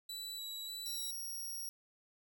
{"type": "tone with vibrato", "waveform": "sawtooth", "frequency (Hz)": 3932, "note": "B7", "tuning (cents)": -8, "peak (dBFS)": -39, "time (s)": [0.09, 1.11], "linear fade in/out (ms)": 5, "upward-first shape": "square", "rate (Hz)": 1.7, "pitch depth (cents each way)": 11}
{"type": "tone", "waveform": "5% pulse", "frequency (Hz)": 5620, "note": "F8", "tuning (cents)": 10, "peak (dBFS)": -35, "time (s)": [0.86, 1.69], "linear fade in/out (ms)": 0}
{"effects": []}